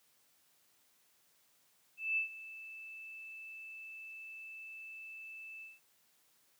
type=tone with ADSR envelope; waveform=sine; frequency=2635 Hz; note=E7; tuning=1 cent flat; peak=-29 dBFS; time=1.97-5.8 s; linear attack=200 ms; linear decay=110 ms; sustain=-17 dB; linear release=180 ms; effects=white hiss -71 dBFS RMS until 6.59 s + high-pass 100 Hz 12 dB/octave